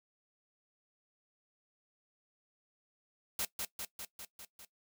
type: noise with echo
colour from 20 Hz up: white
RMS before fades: -35 dBFS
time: 3.39-3.45 s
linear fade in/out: 2 ms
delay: 200 ms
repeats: 6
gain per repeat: -3 dB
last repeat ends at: 4.65 s
effects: noise-tail reverb RT60 0.1 s tail -17 dB re dry